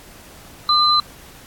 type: tone pair together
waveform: sine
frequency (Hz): 1200 / 4045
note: D6 / B7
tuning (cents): +37 / +41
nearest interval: octave + major sixth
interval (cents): 2104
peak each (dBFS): -15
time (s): 0.69-1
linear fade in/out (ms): 2
effects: pink hiss -43 dBFS RMS until 1.46 s + AAC 64 kbps